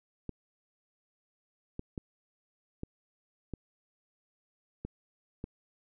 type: clicks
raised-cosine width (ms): 3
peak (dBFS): -24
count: 7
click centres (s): 0.293 / 1.794 / 1.978 / 2.834 / 3.537 / 4.85 / 5.441
effects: none